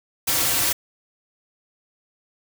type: noise with comb filter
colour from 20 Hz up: white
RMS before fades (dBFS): -21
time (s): 0.27-0.73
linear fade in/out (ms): 10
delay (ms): 4.8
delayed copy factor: -0.65
effects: none